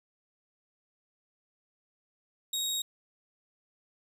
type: tone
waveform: 25% pulse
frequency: 3769 Hz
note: A#7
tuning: 18 cents sharp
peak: -26 dBFS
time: 2.53-2.82 s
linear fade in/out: 5 ms
effects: none